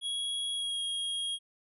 square tone with pitch glide, 3322 to 3271 Hz, G#7 to G#7, 0 to -27 cents, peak -32 dBFS, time 0.01-1.39 s, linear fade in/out 50 ms, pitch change -27 cents, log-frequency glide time 0.54-0.82 s, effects resampled to 32000 Hz

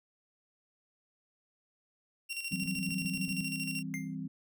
sawtooth tone with tremolo, 2747 Hz, F7, 29 cents flat, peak -31 dBFS, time 2.29-3.83 s, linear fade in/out 20 ms, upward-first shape square, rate 13 Hz, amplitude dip 55%
sine chord, C major, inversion first, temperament just, 163.52 / 196.22 / 261.6 Hz, E3 / G3 / C4, -14 / +2 / 0 cents, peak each -40 / -41 / -40 dBFS, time 2.51-4.28 s, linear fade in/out 10 ms
sine tone bursts, 185 Hz, F#3, in tune, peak -35 dBFS, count 7, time 2.53-3.41 s, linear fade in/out 0 ms, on 100 ms, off 30 ms
square tone with exponential decay, 2100 Hz, C7, 6 cents sharp, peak -35 dBFS, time 3.94-4.15 s, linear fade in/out 0 ms, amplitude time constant 44 ms
effects none

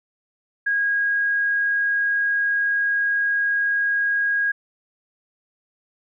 sine tone, 1639 Hz, G#6, 23 cents flat, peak -18 dBFS, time 0.66-4.52 s, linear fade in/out 10 ms, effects none

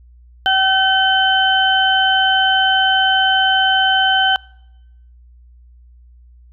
harmonic tone, 765 Hz, G5, 42 cents flat, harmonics 1 / 2 / 4, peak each -16 / -16 / -16 dBFS, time 0.46-4.36 s, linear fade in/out 0 ms, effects noise-tail reverb RT60 0.9 s tail -26 dB re dry + added 60 Hz sine -42 dBFS peak until 6.52 s

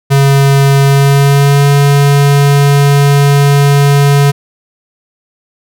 square tone with pitch glide, 138.59 to 141.75 Hz, C#3 to C#3, 0 to +39 cents, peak -5 dBFS, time 0.1-4.32 s, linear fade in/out 20 ms, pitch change +39 cents, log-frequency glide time 0.83-1.67 s, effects none

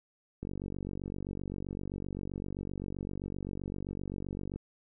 click train, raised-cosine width 3 ms, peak -25 dBFS, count 198, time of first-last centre 0.43-4.56 s, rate 47.7 Hz, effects none

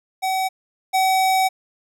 square tone pair in turn, 758 / 758 Hz, F#5 / F#5, +42 / +42 cents, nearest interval unison, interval 0 cents, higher neither, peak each -20 / -16 dBFS, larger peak second, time 0.22-0.49 / 0.93-1.49 s, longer second, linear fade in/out 20 ms, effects none

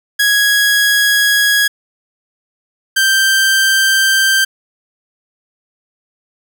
sawtooth tone pair in turn, 1661.2 / 1568 Hz, G#6 / G6, 0 / 0 cents, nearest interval minor second, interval 100 cents, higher first, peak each -6 dBFS, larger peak neither, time 0.19-1.68 / 2.96-4.45 s, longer neither, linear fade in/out 10 ms, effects none

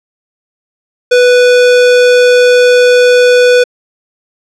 square tone, 493.9 Hz, B4, in tune, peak -4 dBFS, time 1.11-3.64 s, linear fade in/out 10 ms, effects low-pass 6000 Hz 12 dB/octave

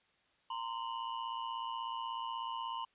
square ring-modulated tone, 980 Hz, B5, 14 cents flat, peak -35 dBFS, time 0.5-2.85 s, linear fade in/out 5 ms, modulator 58.2 Hz, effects white hiss -72 dBFS RMS until 2.94 s + resampled to 8000 Hz

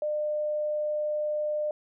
sine tone, 602 Hz, D5, 43 cents sharp, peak -26 dBFS, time 0.02-1.71 s, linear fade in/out 2 ms, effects none

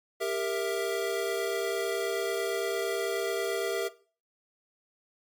square chord, E diminished, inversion first, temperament equal with one note detuned, 397.2 / 466.2 / 659.3 Hz, G4 / Bb4 / E5, +23 / 0 / 0 cents, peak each -33 dBFS, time 0.2-3.89 s, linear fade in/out 20 ms, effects noise-tail reverb RT60 0.4 s tail -18 dB re dry + MP3 96 kbps

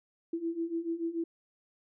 sine beating tone pair, 328.7 / 335.6 Hz, E4 / E4, -5 / +31 cents, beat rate 6.9 Hz, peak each -36 / -33 dBFS, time 0.33-1.24 s, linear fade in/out 5 ms, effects none

